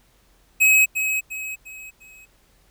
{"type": "tone with echo", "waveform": "square", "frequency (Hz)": 2552, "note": "D#7", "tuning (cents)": 43, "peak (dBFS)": -13, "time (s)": [0.6, 0.86], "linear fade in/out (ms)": 20, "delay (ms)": 350, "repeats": 4, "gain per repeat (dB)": -8, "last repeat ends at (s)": 2.26, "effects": ["added 44 Hz sine -60 dBFS peak until 2.7 s", "pink hiss -60 dBFS RMS until 2.7 s"]}